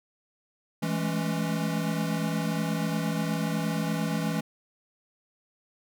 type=chord; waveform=square; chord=A major seventh; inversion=second; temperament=equal with one note detuned; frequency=164.81 / 207.7 / 216.1 / 277.2 Hz; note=E3 / G#3 / A3 / C#4; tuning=0 / 0 / -31 / 0 cents; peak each=-30 / -33 / -36 / -35 dBFS; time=0.82-4.41 s; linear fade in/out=10 ms; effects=none